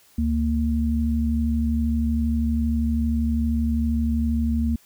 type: tone pair together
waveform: sine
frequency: 72.45 / 230 Hz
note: D2 / A#3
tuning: -23 / -23 cents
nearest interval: octave + minor sixth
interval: 2000 cents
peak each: -22 / -22 dBFS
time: 0.18-4.76 s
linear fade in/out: 5 ms
effects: white hiss -56 dBFS RMS until 4.85 s